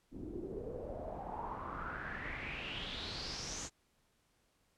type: noise with low-pass filter sweep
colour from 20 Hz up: pink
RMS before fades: -43 dBFS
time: 0.11-3.7 s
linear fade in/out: 50 ms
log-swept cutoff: 280 to 7100 Hz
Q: 5.7
effects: pink hiss -75 dBFS RMS until 4.77 s + low-pass 12000 Hz 12 dB/octave